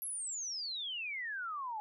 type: exponential sweep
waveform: sine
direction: down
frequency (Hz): 11540 to 830.6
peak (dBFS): -37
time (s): 0.02-1.8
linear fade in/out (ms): 0
effects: none